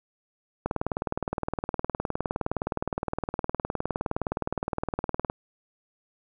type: click train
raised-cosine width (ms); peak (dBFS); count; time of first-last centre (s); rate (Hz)
1; -13; 91; 0.66-5.299; 19.4
effects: none